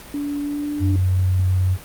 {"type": "tone with pitch glide", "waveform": "sine", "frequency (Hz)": [288.2, 294.3], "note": ["D4", "D4"], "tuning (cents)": [-33, 4], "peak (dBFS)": -22, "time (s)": [0.14, 0.96], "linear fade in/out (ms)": 2, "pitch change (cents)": 37, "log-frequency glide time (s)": [0.39, 0.74]}
{"type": "tone", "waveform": "sine", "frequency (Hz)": 92.5, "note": "F#2", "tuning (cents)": 0, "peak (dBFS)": -15, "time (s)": [0.79, 1.78], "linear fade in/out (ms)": 50}
{"type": "click train", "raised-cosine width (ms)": 5, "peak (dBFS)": -23, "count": 3, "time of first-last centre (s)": [0.99, 1.398], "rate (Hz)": 4.9}
{"effects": ["pink hiss -40 dBFS RMS until 1.84 s", "Opus 48 kbps"]}